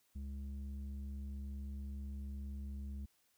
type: tone with low-pass filter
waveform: square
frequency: 68.9 Hz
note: C#2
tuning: 10 cents flat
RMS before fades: -44 dBFS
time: 0.15-3.06 s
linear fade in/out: 10 ms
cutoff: 160 Hz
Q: 3.5
effects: white hiss -75 dBFS RMS until 3.37 s